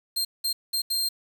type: tone bursts at uneven times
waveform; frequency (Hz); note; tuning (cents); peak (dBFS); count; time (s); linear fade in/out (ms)
sawtooth; 4186; C8; 0; -21; 4; 0.16-0.25 / 0.44-0.53 / 0.73-0.82 / 0.9-1.09; 10
effects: 8-bit